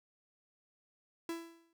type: tone with exponential decay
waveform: 45% pulse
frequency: 333.4 Hz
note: E4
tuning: 20 cents sharp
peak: -35 dBFS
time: 1.29-1.73 s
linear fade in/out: 2 ms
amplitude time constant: 95 ms
effects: none